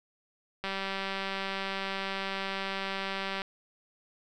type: click train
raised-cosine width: 0.3 ms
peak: -18 dBFS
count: 540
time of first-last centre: 0.64-3.418 s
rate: 194 Hz
effects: none